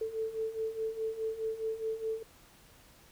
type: beating tone pair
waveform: sine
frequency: 440 / 444.8 Hz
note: A4 / A4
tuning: 0 / +19 cents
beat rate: 4.8 Hz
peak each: -38 / -34 dBFS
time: 0.01-2.23 s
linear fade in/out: 5 ms
effects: pink hiss -59 dBFS RMS until 3.11 s